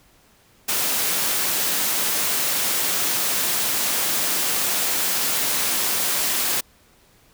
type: high-pass noise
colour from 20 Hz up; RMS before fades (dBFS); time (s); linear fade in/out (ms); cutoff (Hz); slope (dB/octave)
white; -22; 0.68-6.61; 10; 150; 12
effects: pink hiss -56 dBFS RMS until 7.33 s